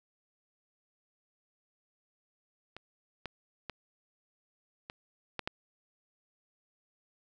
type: clicks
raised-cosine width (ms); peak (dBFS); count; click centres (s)
0.3; -28 / -22 / -22 / -25 / -18 / -17; 6; 2.766 / 3.257 / 3.697 / 4.899 / 5.393 / 5.475
effects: none